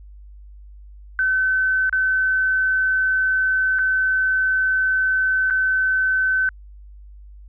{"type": "tone with dropouts", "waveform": "sine", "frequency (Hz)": 1525, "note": "G6", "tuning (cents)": -48, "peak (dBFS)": -16, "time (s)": [1.19, 6.49], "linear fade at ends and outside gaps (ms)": 1, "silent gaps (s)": [[1.895, 1.927], [3.787, 3.791], [5.501, 5.507]], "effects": ["added 50 Hz sine -39 dBFS peak until 7.48 s"]}